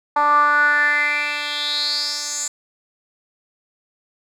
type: tone with band-pass filter sweep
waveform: 10% pulse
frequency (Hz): 293.7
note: D4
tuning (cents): 0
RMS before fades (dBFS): -19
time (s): 0.16-2.48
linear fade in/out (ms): 5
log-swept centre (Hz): 980 to 7300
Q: 6.3
effects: none